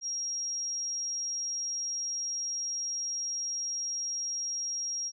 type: tone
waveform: sine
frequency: 5620 Hz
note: F8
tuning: 10 cents sharp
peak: -31 dBFS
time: 0.01-5.12 s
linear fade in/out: 50 ms
effects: none